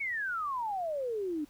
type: exponential sweep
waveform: sine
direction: down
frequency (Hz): 2273 to 286.7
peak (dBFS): -31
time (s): 0-1.45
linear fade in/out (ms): 10
effects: pink hiss -62 dBFS RMS until 1.49 s